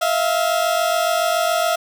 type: tone pair together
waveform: 30% pulse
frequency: 646.9 / 694 Hz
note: E5 / F5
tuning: -33 / -11 cents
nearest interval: minor second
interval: 122 cents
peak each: -17 dBFS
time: 0.01-1.76 s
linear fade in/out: 10 ms
effects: none